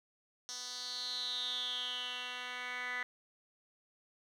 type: tone with band-pass filter sweep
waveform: 10% pulse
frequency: 248.4 Hz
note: B3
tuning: 10 cents sharp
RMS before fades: -40 dBFS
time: 0.49-3.03 s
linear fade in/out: 0 ms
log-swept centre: 5300 to 2000 Hz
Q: 7.9
effects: none